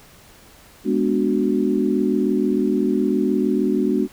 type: chord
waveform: sine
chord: G# half-diminished seventh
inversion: none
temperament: equal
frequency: 207.7 / 246.9 / 293.7 / 370 Hz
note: G#3 / B3 / D4 / F#4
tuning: 0 / 0 / 0 / 0 cents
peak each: -22 dBFS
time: 0.84-4.08 s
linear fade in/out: 50 ms
effects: pink hiss -48 dBFS RMS until 4.12 s